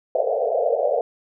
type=band-pass noise; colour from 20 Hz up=pink; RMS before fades=-21 dBFS; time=0.15-1.01 s; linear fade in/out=2 ms; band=450 to 730 Hz; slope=96 dB/octave; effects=none